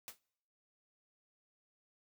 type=noise with exponential decay; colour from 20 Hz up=white; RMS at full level=-43 dBFS; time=0.08-0.19 s; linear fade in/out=0 ms; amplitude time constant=23 ms; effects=noise-tail reverb RT60 0.8 s tail -26 dB re dry